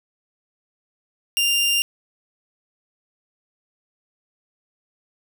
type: tone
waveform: sawtooth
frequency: 2794 Hz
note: F7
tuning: in tune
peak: -14 dBFS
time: 1.37-1.82 s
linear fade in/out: 0 ms
effects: none